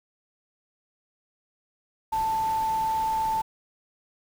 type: tone in noise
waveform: sine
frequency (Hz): 884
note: A5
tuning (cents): +8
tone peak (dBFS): -23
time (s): 2.12-3.42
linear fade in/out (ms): 10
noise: pink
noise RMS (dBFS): -41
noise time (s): 2.12-3.42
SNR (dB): +15
effects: none